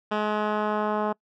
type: tone with low-pass filter sweep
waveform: 10% pulse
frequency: 211.6 Hz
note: G#3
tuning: 33 cents sharp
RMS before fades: -26 dBFS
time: 0.11-1.13 s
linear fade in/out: 10 ms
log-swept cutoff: 2400 to 1100 Hz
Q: 1.1
effects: noise-tail reverb RT60 0.1 s tail -25 dB re dry